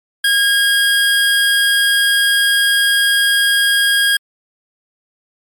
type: tone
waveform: 25% pulse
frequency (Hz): 1630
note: G#6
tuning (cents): -33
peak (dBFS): -7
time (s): 0.24-4.17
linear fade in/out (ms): 5
effects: MP3 96 kbps